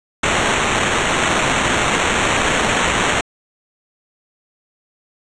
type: noise with sample-and-hold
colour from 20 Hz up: violet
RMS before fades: -17 dBFS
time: 0.23-3.21 s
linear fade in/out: 5 ms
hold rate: 4900 Hz
effects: resampled to 22050 Hz